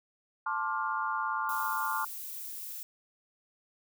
sine chord, D minor seventh, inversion second, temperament just, 881 / 1057.2 / 1174.7 / 1409.6 Hz, A5 / C6 / D6 / F6, +2 / +18 / 0 / +16 cents, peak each -35 dBFS, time 0.46-2.05 s, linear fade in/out 5 ms
violet noise, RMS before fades -41 dBFS, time 1.49-2.83 s, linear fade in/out 0 ms
effects none

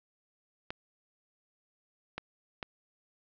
clicks, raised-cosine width 0.3 ms, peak -20 dBFS, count 3, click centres 0.705 / 2.18 / 2.628 s, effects low-pass 5000 Hz 12 dB/octave

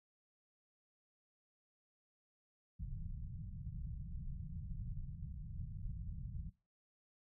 pink low-pass noise, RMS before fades -45 dBFS, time 2.79-6.5 s, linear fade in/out 10 ms, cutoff 170 Hz, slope 48 dB/octave, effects noise-tail reverb RT60 0.3 s tail -19 dB re dry

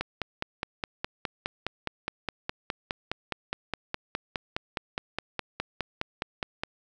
click train, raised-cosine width 0.3 ms, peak -13 dBFS, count 33, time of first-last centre 0.01-6.635 s, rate 4.83 Hz, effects none

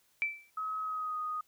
sine tone with exponential decay, 2327 Hz, D7, 17 cents flat, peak -25 dBFS, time 0.22-0.5 s, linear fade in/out 0 ms, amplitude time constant 59 ms
sine tone with pitch glide, 1277 to 1242.8 Hz, D#6 to D#6, +45 to -2 cents, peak -33 dBFS, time 0.57-1.41 s, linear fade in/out 5 ms, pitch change -47 cents, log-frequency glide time 0.81-1.18 s
effects white hiss -70 dBFS RMS until 1.47 s

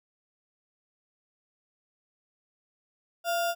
sine tone with sample-and-hold, 683 Hz, F5, 39 cents flat, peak -25 dBFS, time 3.24-3.55 s, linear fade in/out 50 ms, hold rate 2100 Hz, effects none

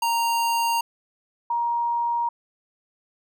square / sine tone pair in turn, 930 / 943 Hz, A#5 / A#5, -4 / +20 cents, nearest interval unison, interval 24 cents, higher second, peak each -21 dBFS, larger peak neither, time 0.02-0.81 / 1.5-2.29 s, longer neither, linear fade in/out 5 ms, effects none

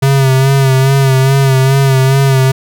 square tone with vibrato, 134.5 Hz, C3, 48 cents sharp, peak -7 dBFS, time 0.02-2.52 s, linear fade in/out 10 ms, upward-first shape sine, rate 2.4 Hz, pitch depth 40 cents each way, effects none

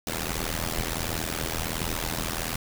pink noise with amplitude modulation, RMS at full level -26 dBFS, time 0.07-2.56 s, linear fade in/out 2 ms, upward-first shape sine, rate 81.4 Hz, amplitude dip 95%, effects none

